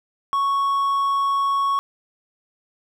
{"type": "tone", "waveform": "triangle", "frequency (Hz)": 1108.7, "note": "C#6", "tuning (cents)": 0, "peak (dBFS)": -16, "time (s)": [0.33, 1.79], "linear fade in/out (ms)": 0, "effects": []}